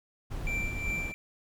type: noise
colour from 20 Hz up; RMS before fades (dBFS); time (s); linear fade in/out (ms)
brown; -35; 0.3-1.13; 20
type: tone with tremolo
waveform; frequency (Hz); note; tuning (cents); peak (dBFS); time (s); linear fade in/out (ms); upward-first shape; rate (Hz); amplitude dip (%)
triangle; 2349; D7; 0; -28; 0.47-1.14; 0; triangle; 2.7; 70
effects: none